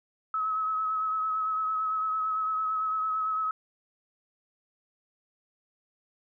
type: tone with vibrato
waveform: sine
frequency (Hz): 1285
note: E6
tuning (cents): -45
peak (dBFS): -26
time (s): 0.34-3.51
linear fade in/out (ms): 2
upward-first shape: triangle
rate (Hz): 8.9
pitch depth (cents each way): 29
effects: none